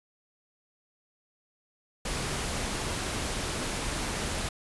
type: noise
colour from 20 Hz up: pink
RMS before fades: -32 dBFS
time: 2.05-4.49 s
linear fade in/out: 5 ms
effects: resampled to 24000 Hz